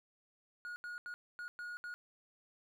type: tone bursts at uneven times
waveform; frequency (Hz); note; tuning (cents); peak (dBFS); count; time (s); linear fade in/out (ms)
triangle; 1443; F#6; -44; -40; 6; 0.65-0.76 / 0.84-0.98 / 1.06-1.14 / 1.39-1.48 / 1.59-1.77 / 1.84-1.94; 0
effects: none